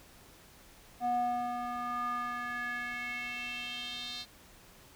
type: tone with band-pass filter sweep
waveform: square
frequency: 242.8 Hz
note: B3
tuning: 29 cents flat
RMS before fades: -36 dBFS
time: 1-4.26 s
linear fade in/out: 50 ms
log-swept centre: 670 to 4100 Hz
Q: 4.7
effects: pink hiss -57 dBFS RMS until 4.95 s